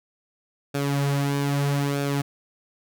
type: tone with flanger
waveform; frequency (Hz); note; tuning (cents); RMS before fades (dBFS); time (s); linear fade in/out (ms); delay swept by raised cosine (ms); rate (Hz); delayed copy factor
sawtooth; 141.3; C#3; +34; -24; 0.74-2.22; 10; 0.99 to 5.59; 0.79; -0.6
effects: none